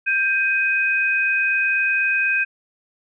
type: tone pair together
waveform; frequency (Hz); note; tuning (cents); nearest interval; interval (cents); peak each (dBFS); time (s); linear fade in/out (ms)
sine; 1579.9 / 2508; G6 / D#7; +13 / +13; minor sixth; 800; -20 / -19; 0.06-2.45; 20
effects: none